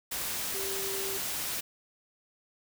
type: tone in noise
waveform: sine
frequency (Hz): 390.1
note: G4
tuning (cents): -8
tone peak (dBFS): -37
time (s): 0.54-1.18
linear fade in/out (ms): 10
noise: white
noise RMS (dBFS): -34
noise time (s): 0.11-1.61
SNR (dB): -6
effects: none